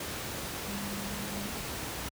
sine tone in noise, 200.9 Hz, G3, 43 cents sharp, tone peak -38 dBFS, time 0.68-1.49 s, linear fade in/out 5 ms, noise pink, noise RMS -37 dBFS, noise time 0-2.09 s, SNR -4 dB, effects high-pass 60 Hz 12 dB/octave

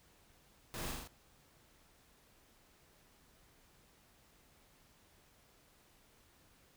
pink noise with echo, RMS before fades -44 dBFS, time 0.74-0.91 s, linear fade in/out 0 ms, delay 41 ms, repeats 4, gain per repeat -2 dB, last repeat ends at 1.074 s, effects pink hiss -67 dBFS RMS until 6.76 s

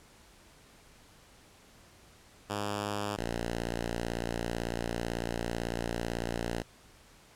5% pulse tone pair in turn, 103 / 58.02 Hz, G#2 / A#1, -14 / -7 cents, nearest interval minor seventh, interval 993 cents, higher first, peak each -21 dBFS, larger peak neither, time 2.49-3.17 / 3.17-6.63 s, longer second, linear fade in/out 20 ms, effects pink hiss -58 dBFS RMS until 7.35 s + low-pass 11000 Hz 12 dB/octave

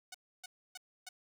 5% pulse tone bursts, 739 Hz, F#5, 2 cents flat, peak -33 dBFS, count 4, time 0.12-1.09 s, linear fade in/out 5 ms, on 25 ms, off 290 ms, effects none

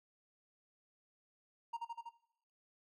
triangle tone with echo, 932.3 Hz, A#5, in tune, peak -35 dBFS, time 1.73-1.77 s, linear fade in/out 10 ms, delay 81 ms, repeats 4, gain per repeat -2 dB, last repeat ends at 2.094 s, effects noise-tail reverb RT60 0.7 s tail -17 dB re dry

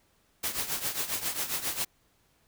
white noise with tremolo, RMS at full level -29 dBFS, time 0.43-1.85 s, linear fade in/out 10 ms, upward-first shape triangle, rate 7.4 Hz, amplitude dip 80%, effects pink hiss -68 dBFS RMS until 2.47 s

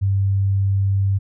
sine tone, 98 Hz, G2, in tune, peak -15 dBFS, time 0.01-1.19 s, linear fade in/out 20 ms, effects none

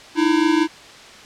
square tone pair together, 306.2 / 331.8 Hz, D#4 / E4, -28 / +11 cents, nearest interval minor second, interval 139 cents, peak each -18 dBFS, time 0.15-0.68 s, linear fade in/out 50 ms, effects white hiss -41 dBFS RMS until 1.25 s + low-pass 5000 Hz 12 dB/octave

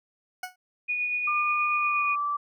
20% pulse tone with exponential decay, 735 Hz, F#5, 12 cents flat, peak -24 dBFS, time 0.43-0.56 s, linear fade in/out 5 ms, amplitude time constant 28 ms
sine tone with tremolo, 2461 Hz, D#7, 20 cents flat, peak -24 dBFS, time 0.88-2.16 s, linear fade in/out 20 ms, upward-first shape sine, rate 8.4 Hz, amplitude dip 30%
sine tone with pitch glide, 1200 to 1163.8 Hz, D6 to D6, +37 to -16 cents, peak -25 dBFS, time 1.27-2.37 s, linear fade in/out 10 ms, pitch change -53 cents, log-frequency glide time 1.73-2.11 s
effects none

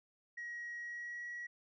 sine tone with pitch glide, 1900 to 1919.9 Hz, A#6 to B6, +33 to -49 cents, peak -40 dBFS, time 0.37-1.47 s, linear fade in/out 10 ms, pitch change +18 cents, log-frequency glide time 0.79-1.26 s, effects tanh soft clip ceiling -39 dBFS

